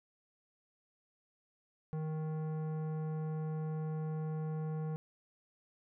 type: tone with tanh clipping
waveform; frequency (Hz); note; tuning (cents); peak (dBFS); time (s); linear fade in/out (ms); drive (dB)
sine; 156.3; D#3; +8; -37; 1.93-4.96; 0; 14
effects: none